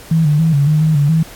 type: tone with pitch steps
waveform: sine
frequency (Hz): 162.2 / 148.6 / 161.9 / 141.6 / 153 / 157.1 / 143.9 / 161.1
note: E3 / D3 / E3 / C#3 / D#3 / D#3 / D3 / E3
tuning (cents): -28 / +21 / -31 / +37 / -29 / +17 / -35 / -39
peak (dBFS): -9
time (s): 0.11-1.23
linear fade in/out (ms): 5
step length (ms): 140
effects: pink hiss -37 dBFS RMS until 1.35 s + AAC 64 kbps